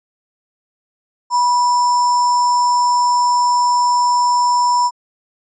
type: tone with sample-and-hold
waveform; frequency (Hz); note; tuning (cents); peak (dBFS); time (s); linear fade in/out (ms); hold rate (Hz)
sine; 980; B5; -14; -11; 1.3-4.91; 50; 6300
effects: resampled to 16000 Hz